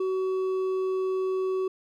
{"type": "tone with hard clipping", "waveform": "triangle", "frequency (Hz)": 376.5, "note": "F#4", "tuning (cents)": 30, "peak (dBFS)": -26, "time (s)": [0, 1.68], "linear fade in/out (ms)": 5, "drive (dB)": 8, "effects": []}